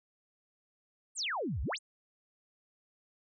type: exponential two-way sweep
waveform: sine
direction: down then up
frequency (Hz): 9397 to 55 to 9397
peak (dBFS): -32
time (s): 1.15-1.79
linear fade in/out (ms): 50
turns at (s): 1.62
effects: none